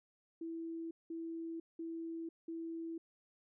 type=tone bursts; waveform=sine; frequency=329.6 Hz; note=E4; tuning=in tune; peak=-40 dBFS; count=4; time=0.41-2.98 s; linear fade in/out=5 ms; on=500 ms; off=190 ms; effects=none